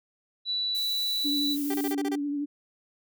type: tone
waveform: sine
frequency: 3951 Hz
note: B7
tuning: in tune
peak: -26 dBFS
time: 0.45-1.57 s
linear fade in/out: 50 ms
type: noise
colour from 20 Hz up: violet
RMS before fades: -37 dBFS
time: 0.75-1.93 s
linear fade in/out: 0 ms
type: tone with vibrato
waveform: sine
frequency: 288.1 Hz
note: D4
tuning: 33 cents flat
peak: -27 dBFS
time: 1.24-2.46 s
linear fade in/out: 20 ms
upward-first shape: triangle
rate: 12 Hz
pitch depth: 35 cents each way
type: tone bursts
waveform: 30% pulse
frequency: 392 Hz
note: G4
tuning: in tune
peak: -27 dBFS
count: 7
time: 1.7-2.156 s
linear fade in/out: 5 ms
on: 42 ms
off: 27 ms
effects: none